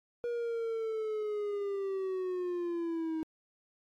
triangle linear sweep, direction down, 479.3 to 315.4 Hz, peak -30 dBFS, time 0.24-3.23 s, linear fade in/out 0 ms, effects AAC 48 kbps

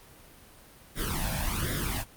pink noise with flanger, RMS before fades -30 dBFS, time 0.95-2.05 s, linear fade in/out 50 ms, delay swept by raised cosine 0.56 to 1.24 ms, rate 1.3 Hz, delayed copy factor +1, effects pink hiss -53 dBFS RMS until 2.16 s + Opus 32 kbps

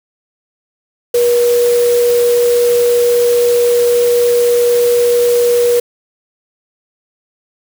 sine tone in noise, 480.6 Hz, B4, 47 cents flat, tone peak -8 dBFS, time 1.14-5.8 s, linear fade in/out 5 ms, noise white, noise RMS -24 dBFS, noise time 1.14-5.8 s, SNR +13 dB, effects none

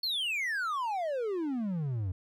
triangle exponential sweep, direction down, 4435 to 87.31 Hz, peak -28 dBFS, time 0.03-2.12 s, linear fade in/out 5 ms, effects none

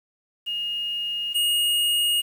sine / square tone pair in turn, 2851 / 2863 Hz, F7 / F7, +35 / +42 cents, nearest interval unison, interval 7 cents, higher second, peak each -25 / -20 dBFS, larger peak second, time 0.46-1.34 / 1.34-2.22 s, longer neither, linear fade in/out 20 ms, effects 8-bit

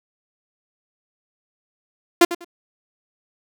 sawtooth tone with echo, 345.9 Hz, F4, 17 cents flat, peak -5 dBFS, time 2.21-2.25 s, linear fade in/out 5 ms, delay 98 ms, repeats 2, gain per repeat -14 dB, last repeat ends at 2.446 s, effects none

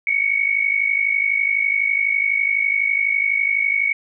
sine tone pair together, 2203 / 2255 Hz, C#7 / C#7, -11 / +29 cents, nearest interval unison, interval 40 cents, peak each -19 dBFS, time 0.07-3.93 s, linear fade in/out 2 ms, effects none

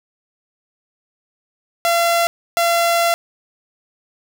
sawtooth tone bursts at uneven times, 682 Hz, F5, 41 cents flat, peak -10 dBFS, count 2, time 1.85-2.27 / 2.57-3.14 s, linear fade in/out 0 ms, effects none

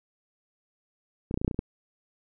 clicks, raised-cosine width 3 ms, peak -19 / -13 / -16 / -19 / -11 / -11 / -18 / -26 / -13 dBFS, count 9, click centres 1.311 / 1.342 / 1.375 / 1.415 / 1.447 / 1.479 / 1.512 / 1.545 / 1.591 s, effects none

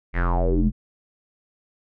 square tone with low-pass filter sweep, 43.65 Hz, F1, in tune, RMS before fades -20 dBFS, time 0.13-0.72 s, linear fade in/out 50 ms, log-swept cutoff 2200 to 170 Hz, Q 7.5, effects none

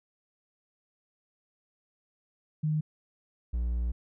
sine / triangle tone pair in turn, 153.8 / 59.23 Hz, D#3 / A#1, -20 / +28 cents, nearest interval octave + perfect fourth, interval 1652 cents, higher first, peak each -25 dBFS, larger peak neither, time 2.63-2.81 / 3.53-3.92 s, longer second, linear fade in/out 10 ms, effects none

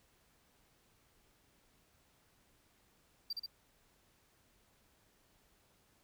triangle tone with echo, 4699 Hz, D8, in tune, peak -35 dBFS, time 3.3-3.33 s, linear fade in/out 5 ms, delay 66 ms, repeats 2, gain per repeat -2 dB, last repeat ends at 3.462 s, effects pink hiss -71 dBFS RMS until 6.03 s

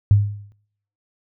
sine tone with exponential decay, 102.1 Hz, G#2, 29 cents flat, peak -7 dBFS, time 0.11-0.52 s, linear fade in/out 0 ms, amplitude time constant 87 ms, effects noise-tail reverb RT60 0.7 s tail -22 dB re dry

